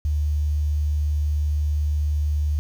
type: tone with quantisation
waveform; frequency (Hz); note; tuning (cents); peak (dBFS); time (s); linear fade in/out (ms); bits
sine; 74.5; D2; +25; -19; 0.05-2.59; 0; 8
effects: none